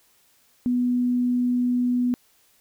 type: tone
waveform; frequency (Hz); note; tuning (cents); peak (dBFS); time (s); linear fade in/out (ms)
sine; 246.4; B3; -4; -19; 0.66-2.14; 0
effects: white hiss -61 dBFS RMS until 2.6 s